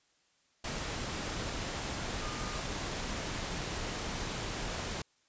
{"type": "tone in noise", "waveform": "sine", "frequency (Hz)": 1217, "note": "D#6", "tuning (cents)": -39, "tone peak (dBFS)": -45, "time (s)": [2.21, 2.6], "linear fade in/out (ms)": 5, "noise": "pink", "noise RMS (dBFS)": -37, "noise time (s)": [0.64, 5.02], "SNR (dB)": -11, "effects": ["white hiss -71 dBFS RMS until 5.28 s", "resampled to 16000 Hz"]}